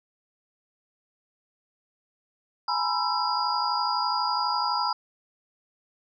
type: tone cluster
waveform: sine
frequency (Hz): 838 / 961 / 1013 / 1336 / 4869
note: G#5 / B5 / B5 / E6 / D#8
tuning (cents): +15 / -48 / +44 / +23 / -38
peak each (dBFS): -30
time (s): 2.68-4.93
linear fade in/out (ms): 5
effects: none